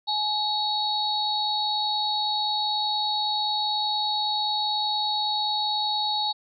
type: tone cluster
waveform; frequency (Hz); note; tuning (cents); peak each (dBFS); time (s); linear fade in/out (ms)
sine; 844 / 3811 / 4399; G#5 / A#7 / C#8; +28 / +38 / -14; -27 / -27 / -29; 0.07-6.33; 20
effects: none